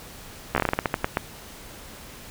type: slowing click train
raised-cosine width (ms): 0.5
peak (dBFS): -6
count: 13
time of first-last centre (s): 0.55-1.171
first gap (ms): 13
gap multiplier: 1.23
effects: pink hiss -43 dBFS RMS until 2.3 s